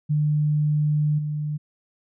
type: tone with level steps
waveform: sine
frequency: 150 Hz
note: D3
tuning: 37 cents sharp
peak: -18 / -24 dBFS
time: 0.09-1.58 s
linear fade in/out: 20 ms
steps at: 1.18 s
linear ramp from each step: 10 ms
effects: none